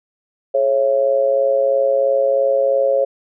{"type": "tone with amplitude modulation", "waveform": "sine", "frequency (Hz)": 547, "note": "C#5", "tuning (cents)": -23, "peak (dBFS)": -9, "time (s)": [0.54, 3.05], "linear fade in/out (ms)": 10, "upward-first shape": "sine", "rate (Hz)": 123, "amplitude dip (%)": 80, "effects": []}